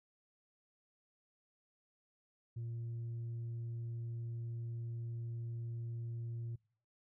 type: tone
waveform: sine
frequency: 116.54 Hz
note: A#2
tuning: in tune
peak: -37 dBFS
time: 2.56-6.56 s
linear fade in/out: 10 ms
effects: noise-tail reverb RT60 0.5 s tail -26 dB re dry + tanh soft clip ceiling -38 dBFS